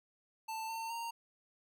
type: tone with pitch steps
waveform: square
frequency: 887 / 903 / 926 Hz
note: A5 / A5 / A#5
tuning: +14 / +45 / -12 cents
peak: -39 dBFS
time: 0.48-1.11 s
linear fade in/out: 10 ms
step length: 210 ms
effects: none